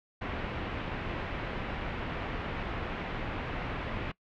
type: low-pass noise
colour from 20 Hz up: pink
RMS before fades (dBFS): -36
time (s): 0.21-4.12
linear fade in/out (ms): 10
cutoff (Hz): 2800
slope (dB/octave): 24
effects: noise-tail reverb RT60 0.1 s tail -22 dB re dry